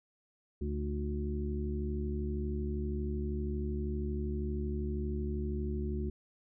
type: harmonic tone with a mistuned harmonic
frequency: 72.7 Hz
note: D2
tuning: 17 cents flat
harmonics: 1 / 2 / 3 / 4 / 5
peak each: -34 / -43 / -39 / -48 / -40 dBFS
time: 0.61-6.1 s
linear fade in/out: 5 ms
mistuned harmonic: 4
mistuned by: +63 cents
effects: none